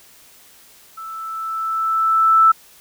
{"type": "tone with level ramp", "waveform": "sine", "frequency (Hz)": 1320, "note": "E6", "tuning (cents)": 2, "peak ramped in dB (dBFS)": [-30, -7], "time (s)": [0.97, 2.52], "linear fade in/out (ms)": 10, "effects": ["white hiss -48 dBFS RMS until 2.8 s"]}